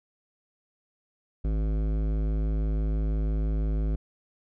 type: tone with hard clipping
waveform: sine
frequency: 53 Hz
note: G#1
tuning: 36 cents sharp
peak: -26 dBFS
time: 1.44-3.96 s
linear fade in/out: 10 ms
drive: 15 dB
effects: none